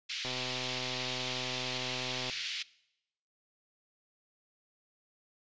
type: band-pass noise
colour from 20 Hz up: white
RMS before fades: -38 dBFS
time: 0.09-2.63 s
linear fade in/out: 10 ms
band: 2100 to 4500 Hz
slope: 24 dB/octave
type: click train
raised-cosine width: 1 ms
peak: -28 dBFS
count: 261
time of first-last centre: 0.25-2.297 s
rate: 127 Hz
effects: noise-tail reverb RT60 0.8 s tail -21 dB re dry + resampled to 16000 Hz